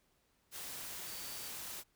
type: tone in noise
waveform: sine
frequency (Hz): 4585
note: D8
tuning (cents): -42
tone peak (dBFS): -53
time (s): 1.04-1.52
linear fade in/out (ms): 50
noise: white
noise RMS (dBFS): -45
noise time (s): 0.51-1.84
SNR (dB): -11
effects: pink hiss -75 dBFS RMS until 1.95 s